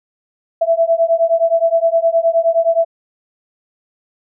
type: beating tone pair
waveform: sine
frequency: 659.3 / 668.9 Hz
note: E5 / E5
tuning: 0 / +25 cents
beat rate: 9.6 Hz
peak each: -14 dBFS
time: 0.61-2.85 s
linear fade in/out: 10 ms
effects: none